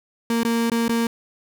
35% pulse tone with dropouts, 231.5 Hz, A#3, 12 cents flat, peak -17 dBFS, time 0.3-1.07 s, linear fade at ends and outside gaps 2 ms, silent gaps 0.433-0.449 / 0.699-0.717 / 0.881-0.893 s, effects none

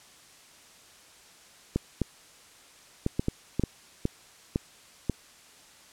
clicks, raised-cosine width 3 ms, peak -12 dBFS, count 10, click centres 1.76 / 2.017 / 3.064 / 3.195 / 3.284 / 3.596 / 3.637 / 4.054 / 4.559 / 5.097 s, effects white hiss -54 dBFS RMS until 5.92 s + low-pass 9000 Hz 12 dB/octave

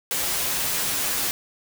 white noise with comb filter, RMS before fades -25 dBFS, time 0.11-1.31 s, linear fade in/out 0 ms, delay 9.2 ms, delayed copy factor -0.55, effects none

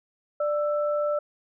sine tone pair together, 591 / 1326.8 Hz, D5 / E6, +11 / +11 cents, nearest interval octave + major second, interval 1400 cents, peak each -23 / -32 dBFS, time 0.4-1.19 s, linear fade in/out 5 ms, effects none

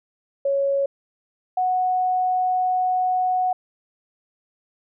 sine tone pair in turn, 554.4 / 736.9 Hz, C#5 / F#5, 0 / -7 cents, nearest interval perfect fourth, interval 493 cents, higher second, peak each -18 dBFS, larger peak neither, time 0.45-0.86 / 1.57-3.53 s, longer second, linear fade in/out 5 ms, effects none

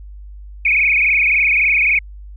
sine tone with frequency modulation, 2349 Hz, D7, in tune, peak -11 dBFS, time 0.65-1.99 s, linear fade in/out 5 ms, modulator 23.6 Hz, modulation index 7.8, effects added 50 Hz sine -32 dBFS peak until 2.36 s

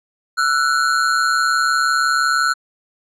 square ring-modulated tone, 1407 Hz, F6, 12 cents sharp, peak -12 dBFS, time 0.37-2.54 s, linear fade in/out 20 ms, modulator 69.9 Hz, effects low-pass 8000 Hz 12 dB/octave

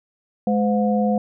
sine tone cluster, 210.5 / 511 / 719 Hz, G#3 / C5 / F#5, +24 / -41 / -50 cents, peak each -18 / -23 / -24 dBFS, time 0.47-1.18 s, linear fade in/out 2 ms, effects none

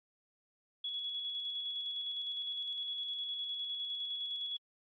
sine tone with tremolo, 3370 Hz, G#7, 25 cents sharp, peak -34 dBFS, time 0.84-4.57 s, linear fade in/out 5 ms, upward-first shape square, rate 9.8 Hz, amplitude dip 30%, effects tanh soft clip ceiling -30 dBFS + MP3 32 kbps

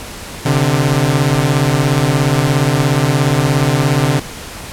sawtooth beating tone pair, 131.1 / 148.1 Hz, C3 / D3, +4 / +15 cents, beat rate 17 Hz, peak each -10 dBFS, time 0.45-4.2 s, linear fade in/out 10 ms, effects pink hiss -29 dBFS RMS until 4.72 s + low-pass 12000 Hz 12 dB/octave

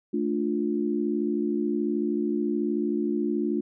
sine chord, D minor, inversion second, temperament just, 220.2 / 293.7 / 352.4 Hz, A3 / D4 / F4, +2 / 0 / +16 cents, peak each -28 dBFS, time 0.13-3.61 s, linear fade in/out 10 ms, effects none

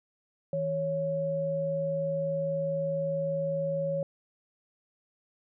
sine tone pair together, 160.69 / 554.4 Hz, E3 / C#5, -44 / 0 cents, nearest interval octave + major sixth, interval 2144 cents, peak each -34 / -28 dBFS, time 0.53-4.03 s, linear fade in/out 2 ms, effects none

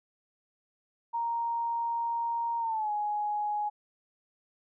sine tone with pitch glide, 932.3 to 835.4 Hz, A#5 to G#5, 0 to +10 cents, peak -28 dBFS, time 1.13-3.7 s, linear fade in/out 20 ms, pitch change -190 cents, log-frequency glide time 2.59-2.91 s, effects none

